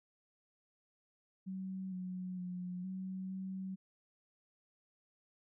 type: tone with pitch steps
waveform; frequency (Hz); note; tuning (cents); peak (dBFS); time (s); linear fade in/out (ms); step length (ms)
sine; 189.2 / 183.5 / 180 / 188.1 / 189.6; F#3 / F#3 / F#3 / F#3 / F#3; +39 / -14 / -47 / +29 / +43; -39; 1.46-3.76; 20; 460
effects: none

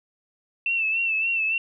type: tone with vibrato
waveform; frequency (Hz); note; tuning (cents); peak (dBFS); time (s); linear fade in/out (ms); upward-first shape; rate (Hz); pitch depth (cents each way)
sine; 2670; E7; +22; -21; 0.66-1.58; 2; sine; 3.5; 50
effects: none

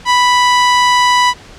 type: tone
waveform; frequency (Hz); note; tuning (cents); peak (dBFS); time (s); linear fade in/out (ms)
sawtooth; 987.8; B5; 0; -4; 0.05-1.34; 50
effects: pink hiss -37 dBFS RMS until 1.58 s + low-pass 6000 Hz 12 dB/octave

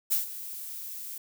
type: noise with ADSR envelope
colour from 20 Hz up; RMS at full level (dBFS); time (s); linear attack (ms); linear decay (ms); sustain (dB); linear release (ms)
violet; -24; 0.1-1.18; 23; 130; -15; 3
effects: none

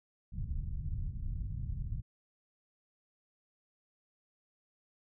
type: low-pass noise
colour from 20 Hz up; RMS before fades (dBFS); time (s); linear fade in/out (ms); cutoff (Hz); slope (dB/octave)
pink; -37; 0.32-2.02; 20; 140; 24
effects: none

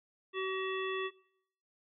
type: harmonic tone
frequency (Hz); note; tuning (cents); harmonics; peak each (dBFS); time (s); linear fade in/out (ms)
379.7; F#4; +45; 1 / 3 / 5 / 7 / 9; -35 / -40 / -42 / -43 / -45; 0.33-1.11; 50
effects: noise-tail reverb RT60 0.8 s tail -23 dB re dry

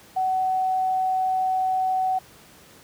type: tone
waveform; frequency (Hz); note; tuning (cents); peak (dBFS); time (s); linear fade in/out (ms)
sine; 751; F#5; +26; -20; 0.16-2.19; 10
effects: pink hiss -50 dBFS RMS until 2.83 s + high-pass 80 Hz 12 dB/octave

